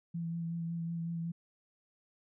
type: tone with vibrato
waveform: sine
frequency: 167.5 Hz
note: E3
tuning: 28 cents sharp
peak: -34 dBFS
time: 0.14-1.32 s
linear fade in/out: 10 ms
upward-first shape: sine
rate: 5.4 Hz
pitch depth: 18 cents each way
effects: none